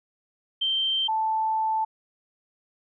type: tone pair in turn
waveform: sine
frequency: 3133 / 879.2 Hz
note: G7 / A5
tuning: -2 / -2 cents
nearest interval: octave + minor seventh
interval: 2200 cents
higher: first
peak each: -22 dBFS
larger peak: neither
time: 0.61-1.08 / 1.08-1.85 s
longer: second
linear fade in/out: 10 ms
effects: none